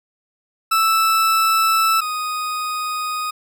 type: tone pair in turn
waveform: 40% pulse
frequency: 1318.5 / 1244.5 Hz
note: E6 / D#6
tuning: 0 / 0 cents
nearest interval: minor second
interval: 100 cents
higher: first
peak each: -13 / -21 dBFS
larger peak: first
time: 0.71-2.01 / 2.01-3.31 s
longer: neither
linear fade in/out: 10 ms
effects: none